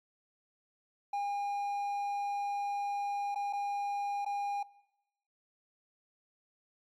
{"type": "tone with dropouts", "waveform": "triangle", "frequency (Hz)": 810, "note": "G#5", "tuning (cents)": -43, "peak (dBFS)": -29, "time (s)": [1.13, 4.63], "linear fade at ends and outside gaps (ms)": 5, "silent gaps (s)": [[3.347, 3.357], [3.528, 3.532], [4.249, 4.261]], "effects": ["noise-tail reverb RT60 0.9 s tail -21 dB re dry", "MP3 96 kbps"]}